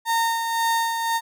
35% pulse tone with tremolo, 917 Hz, A#5, 29 cents flat, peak -17 dBFS, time 0.05-1.21 s, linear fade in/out 50 ms, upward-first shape sine, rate 1.9 Hz, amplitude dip 45%, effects none

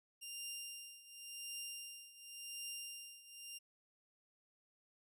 15% pulse tone with tremolo, 2794 Hz, F7, in tune, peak -36 dBFS, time 0.21-3.59 s, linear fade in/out 20 ms, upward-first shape triangle, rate 0.91 Hz, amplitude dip 85%, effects none

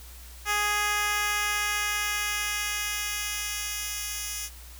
10% pulse tone with high-pass filter sweep, 415.3 Hz, G#4, in tune, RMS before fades -29 dBFS, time 0.45-4.5 s, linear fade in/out 50 ms, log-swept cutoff 880 to 4800 Hz, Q 0.7, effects added 60 Hz sine -44 dBFS peak until 4.79 s + white hiss -49 dBFS RMS until 4.79 s

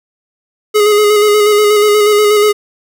square tone with vibrato, 418.5 Hz, G#4, 13 cents sharp, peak -7 dBFS, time 0.74-2.53 s, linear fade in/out 20 ms, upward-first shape square, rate 8.3 Hz, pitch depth 23 cents each way, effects none

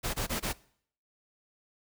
pink noise bursts, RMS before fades -32 dBFS, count 4, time 0.03-0.533 s, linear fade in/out 20 ms, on 110 ms, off 21 ms, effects noise-tail reverb RT60 0.6 s tail -21 dB re dry

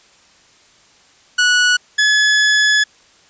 sawtooth tone pair in turn, 1470 / 1705.1 Hz, F#6 / G#6, -12 / +45 cents, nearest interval minor third, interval 257 cents, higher second, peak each -7 dBFS, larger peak neither, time 1.38-1.77 / 1.98-2.84 s, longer second, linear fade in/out 10 ms, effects white hiss -50 dBFS RMS until 3.29 s + resampled to 16000 Hz

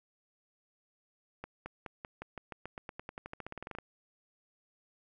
accelerating click train, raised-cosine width 0.5 ms, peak -26 dBFS, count 24, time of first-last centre 1.44-3.786 s, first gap 220 ms, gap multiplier 0.92, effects none

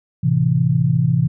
sine chord, A minor, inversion none, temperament equal, 110 / 130.81 / 164.81 Hz, A2 / C3 / E3, 0 / 0 / 0 cents, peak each -22 / -16 / -17 dBFS, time 0.23-1.28 s, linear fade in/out 10 ms, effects none

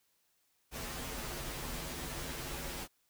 pink noise with comb filter, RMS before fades -41 dBFS, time 0.71-2.88 s, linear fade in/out 50 ms, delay 10 ms, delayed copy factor -1, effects white hiss -75 dBFS RMS until 3.09 s

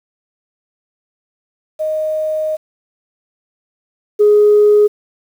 sine tone pair in turn, 622.3 / 417.3 Hz, D#5 / G#4, 0 / +8 cents, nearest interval perfect fifth, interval 692 cents, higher first, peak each -15 / -5 dBFS, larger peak second, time 1.79-2.57 / 4.19-4.88 s, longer first, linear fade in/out 20 ms, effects tanh soft clip ceiling -2 dBFS + 7-bit

